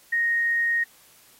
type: tone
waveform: sine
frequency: 1864.7 Hz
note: A#6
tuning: in tune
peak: -20 dBFS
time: 0.12-0.84 s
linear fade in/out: 10 ms
effects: white hiss -55 dBFS RMS until 1.39 s + AAC 48 kbps